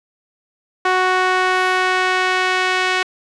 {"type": "tone with band-pass filter sweep", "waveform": "sawtooth", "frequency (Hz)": 370, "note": "F#4", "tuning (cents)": 0, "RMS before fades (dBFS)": -17, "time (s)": [0.85, 3.03], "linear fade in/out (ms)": 5, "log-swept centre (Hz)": [1300, 2200], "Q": 1.1, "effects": ["resampled to 22050 Hz", "7-bit"]}